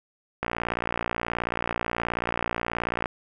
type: click train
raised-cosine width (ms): 0.5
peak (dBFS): -11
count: 155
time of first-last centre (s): 0.43-3.058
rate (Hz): 58.6
effects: none